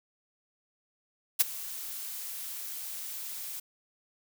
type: noise with ADSR envelope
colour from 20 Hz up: blue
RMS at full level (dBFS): -20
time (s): 1.39-3.6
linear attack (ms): 18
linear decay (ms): 19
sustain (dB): -19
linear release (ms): 7
effects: none